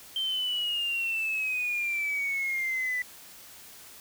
triangle exponential sweep, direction down, 3136 to 1976 Hz, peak -24 dBFS, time 0.16-3.02 s, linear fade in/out 2 ms, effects tanh soft clip ceiling -24 dBFS + white hiss -49 dBFS RMS until 4 s

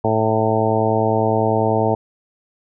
harmonic tone with a mistuned harmonic, 110 Hz, A2, in tune, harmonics 1 / 2 / 3 / 4 / 5 / 6 / 7 / 8, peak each -22 / -24 / -25 / -21 / -24 / -22 / -23 / -24 dBFS, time 0.04-1.95 s, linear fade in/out 5 ms, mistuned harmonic 8, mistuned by +41 cents, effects none

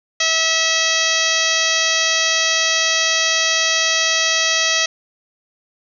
harmonic tone, 648 Hz, E5, 30 cents flat, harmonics 1 / 2 / 3 / 4 / 5 / 6 / 7 / 8 / 9 / 10, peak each -27 / -27 / -21 / -23 / -22 / -24 / -25 / -26 / -23 / -27 dBFS, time 0.2-4.86 s, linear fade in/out 5 ms, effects none

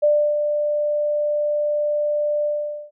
sine tone with ADSR envelope, 593 Hz, D5, 17 cents sharp, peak -12 dBFS, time 0.02-2.91 s, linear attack 18 ms, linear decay 310 ms, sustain -6 dB, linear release 460 ms, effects none

